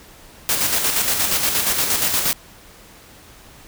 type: noise with tremolo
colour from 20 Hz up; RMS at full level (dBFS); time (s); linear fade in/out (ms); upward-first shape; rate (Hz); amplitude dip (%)
white; -18; 0.49-2.33; 0; square; 8.5; 40
effects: pink hiss -45 dBFS RMS until 3.67 s